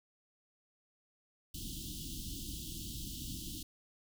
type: band-stop noise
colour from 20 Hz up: pink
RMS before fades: -43 dBFS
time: 1.54-3.63 s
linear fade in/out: 5 ms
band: 340 to 2900 Hz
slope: 96 dB/octave
effects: none